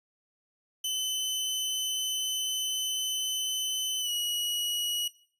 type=tone with pitch glide; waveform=sawtooth; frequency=3038 to 2911 Hz; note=F#7 to F#7; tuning=+45 to -29 cents; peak=-26 dBFS; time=0.84-5.08 s; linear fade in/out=5 ms; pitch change=-74 cents; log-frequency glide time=4-4.11 s; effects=noise-tail reverb RT60 0.5 s tail -18 dB re dry + resampled to 32000 Hz